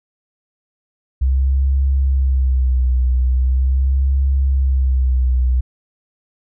sine tone with vibrato, 65.2 Hz, C2, 5 cents flat, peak -12 dBFS, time 1.21-5.61 s, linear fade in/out 10 ms, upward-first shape sine, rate 0.41 Hz, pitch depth 65 cents each way, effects none

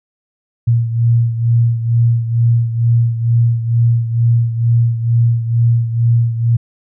sine beating tone pair, 116.54 / 118.74 Hz, A#2 / A#2, 0 / +32 cents, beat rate 2.2 Hz, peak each -11 / -17 dBFS, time 0.67-6.57 s, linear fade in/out 10 ms, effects none

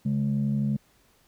sine tone pair together, 138.59 / 210.5 Hz, C#3 / G#3, 0 / +24 cents, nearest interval perfect fifth, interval 724 cents, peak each -25 / -24 dBFS, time 0.05-0.77 s, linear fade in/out 10 ms, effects tanh soft clip ceiling -18 dBFS + pink hiss -63 dBFS RMS until 1.27 s

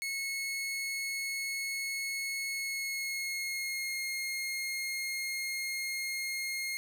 sawtooth tone with pitch glide, 2187 to 2140 Hz, C#7 to C7, -24 to +38 cents, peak -30 dBFS, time 0.02-6.77 s, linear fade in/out 0 ms, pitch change -38 cents, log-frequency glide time 2.53-4 s, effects none

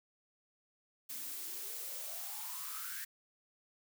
blue noise with high-pass filter sweep, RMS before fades -43 dBFS, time 1.09-3.05 s, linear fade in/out 10 ms, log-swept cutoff 220 to 1700 Hz, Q 8.9, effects none

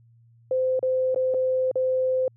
sine tone with dropouts, 516 Hz, C5, 24 cents flat, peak -20 dBFS, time 0.51-2.28 s, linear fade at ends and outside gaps 2 ms, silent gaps 0.793-0.828 / 1.146-1.16 / 1.34-1.344 / 1.714-1.756 s, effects added 116 Hz sine -53 dBFS peak until 2.36 s

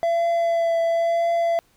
triangle tone with vibrato, 673 Hz, E5, 36 cents sharp, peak -16 dBFS, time 0.03-1.59 s, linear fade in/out 0 ms, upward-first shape triangle, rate 0.97 Hz, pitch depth 18 cents each way, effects pink hiss -61 dBFS RMS until 1.76 s

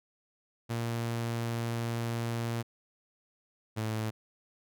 sawtooth tone pair in turn, 116.54 / 109.8 Hz, A#2 / A2, 0 / -3 cents, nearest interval minor second, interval 103 cents, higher first, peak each -27 dBFS, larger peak neither, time 0.69-2.63 / 3.76-4.11 s, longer first, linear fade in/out 20 ms, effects none

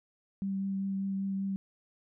sine tone with vibrato, 194.7 Hz, G3, 12 cents flat, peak -30 dBFS, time 0.42-1.56 s, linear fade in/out 0 ms, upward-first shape triangle, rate 5.1 Hz, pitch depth 13 cents each way, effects none

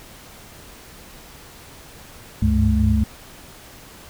sine tone cluster, 69.5 / 97.8 / 102.2 / 215.1 Hz, C#2 / G2 / G#2 / A3, +5 / -4 / -27 / -39 cents, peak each -18 / -20 / -27 / -19 dBFS, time 2.42-3.04 s, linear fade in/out 5 ms, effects pink hiss -43 dBFS RMS until 4.09 s

